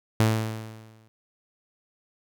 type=tone with exponential decay; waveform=sawtooth; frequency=110.5 Hz; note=A2; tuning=8 cents sharp; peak=-13 dBFS; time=0.2-1.08 s; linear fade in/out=0 ms; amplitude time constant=190 ms; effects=none